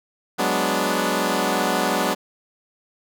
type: chord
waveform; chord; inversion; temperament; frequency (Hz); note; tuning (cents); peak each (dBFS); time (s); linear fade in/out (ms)
10% pulse; G# half-diminished seventh; third; equal; 185 / 207.7 / 246.9 / 293.7; F#3 / G#3 / B3 / D4; 0 / 0 / 0 / 0; -17; 0.38-2.15; 20
effects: none